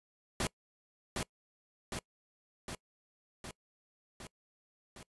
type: noise with echo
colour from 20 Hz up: pink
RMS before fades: -33 dBFS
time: 0.4-0.47 s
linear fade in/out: 2 ms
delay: 760 ms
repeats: 6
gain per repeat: -3 dB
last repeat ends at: 5.03 s
effects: noise-tail reverb RT60 0.1 s tail -24 dB re dry + resampled to 24000 Hz